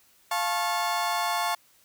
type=chord; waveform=35% pulse; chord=F augmented; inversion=none; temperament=just; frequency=698.5 / 873.1 / 1091.3 Hz; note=F5 / A5 / C#6; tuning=0 / -14 / -27 cents; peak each=-28 dBFS; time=0.31-1.55 s; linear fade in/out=5 ms; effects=white hiss -61 dBFS RMS until 1.84 s